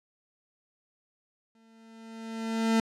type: tone with exponential growth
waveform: 40% pulse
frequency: 224.9 Hz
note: A3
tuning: 38 cents sharp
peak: -20 dBFS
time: 1.55-2.8 s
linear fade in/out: 2 ms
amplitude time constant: 270 ms
effects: low-pass 8000 Hz 12 dB/octave